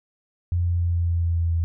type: tone with pitch steps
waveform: sine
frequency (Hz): 87.31 / 86.76 / 86.21 / 85.66 / 85.12 / 84.58 / 84.04 / 83.51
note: F2 / F2 / F2 / F2 / F2 / E2 / E2 / E2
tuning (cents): 0 / -11 / -22 / -33 / -44 / +45 / +34 / +23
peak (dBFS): -19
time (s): 0.52-1.64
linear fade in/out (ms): 0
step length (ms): 140
effects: none